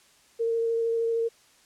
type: tone with vibrato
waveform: sine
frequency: 458.9 Hz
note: A#4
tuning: 27 cents flat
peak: -23 dBFS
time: 0.39-1.29 s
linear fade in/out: 20 ms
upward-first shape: square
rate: 13 Hz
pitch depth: 9 cents each way
effects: white hiss -59 dBFS RMS until 1.65 s + low-pass 9000 Hz 12 dB/octave